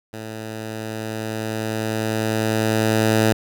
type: tone with level ramp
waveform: 10% pulse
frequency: 110 Hz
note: A2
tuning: in tune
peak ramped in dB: -23 to -6 dBFS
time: 0.13-3.33 s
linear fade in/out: 5 ms
effects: none